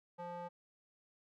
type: tone with band-pass filter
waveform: square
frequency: 174.61 Hz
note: F3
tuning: in tune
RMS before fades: -45 dBFS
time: 0.18-0.49 s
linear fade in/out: 20 ms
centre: 740 Hz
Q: 4.3
effects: none